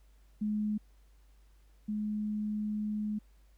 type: tone pair in turn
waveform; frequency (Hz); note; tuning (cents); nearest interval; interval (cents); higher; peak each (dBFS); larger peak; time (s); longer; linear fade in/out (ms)
sine; 211.3 / 211.3; G#3 / G#3; +30 / +30; unison; 0; neither; -29 / -31; first; 0.41-0.78 / 1.88-3.19; second; 10
effects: added 50 Hz sine -58 dBFS peak until 3.57 s + pink hiss -72 dBFS RMS until 3.57 s